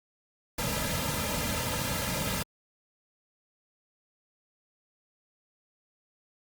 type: noise with comb filter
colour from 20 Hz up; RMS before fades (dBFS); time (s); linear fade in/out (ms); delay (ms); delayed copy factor
pink; -31; 0.58-2.43; 5; 2.7; -0.95
effects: Opus 48 kbps